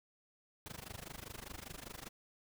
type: noise with amplitude modulation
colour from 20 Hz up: pink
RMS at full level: -45 dBFS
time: 0.66-2.09 s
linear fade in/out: 0 ms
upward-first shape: sine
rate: 25 Hz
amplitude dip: 95%
effects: none